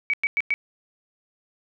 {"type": "tone bursts", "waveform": "sine", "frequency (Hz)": 2273, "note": "C#7", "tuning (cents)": 43, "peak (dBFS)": -19, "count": 4, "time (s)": [0.1, 0.54], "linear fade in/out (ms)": 0, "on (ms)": 35, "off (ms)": 100, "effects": []}